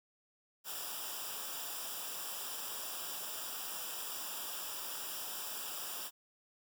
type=noise with comb filter; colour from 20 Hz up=white; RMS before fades=-42 dBFS; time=0.64-6.11 s; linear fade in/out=50 ms; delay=0.47 ms; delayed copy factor=-0.8; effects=none